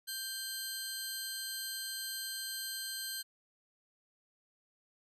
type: tone pair together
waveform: 15% pulse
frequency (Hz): 1568 / 4182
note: G6 / C8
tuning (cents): 0 / -2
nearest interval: octave + perfect fourth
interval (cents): 1698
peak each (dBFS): -36 / -33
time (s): 0.07-3.23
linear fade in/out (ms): 20
effects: resampled to 32000 Hz